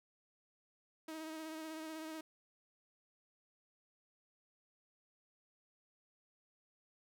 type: tone with vibrato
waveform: sawtooth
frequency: 316.6 Hz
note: D#4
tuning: 30 cents sharp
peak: -40 dBFS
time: 1.08-2.21 s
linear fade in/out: 5 ms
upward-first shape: sine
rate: 16 Hz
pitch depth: 27 cents each way
effects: none